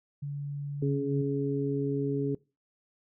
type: tone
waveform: sine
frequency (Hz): 143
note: D3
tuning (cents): -46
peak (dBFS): -32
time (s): 0.22-1.22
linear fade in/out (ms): 10
type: harmonic tone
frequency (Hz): 139.8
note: C#3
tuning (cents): +15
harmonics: 1 / 2 / 3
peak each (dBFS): -31 / -31 / -31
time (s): 0.82-2.35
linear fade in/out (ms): 5
effects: noise-tail reverb RT60 0.3 s tail -23 dB re dry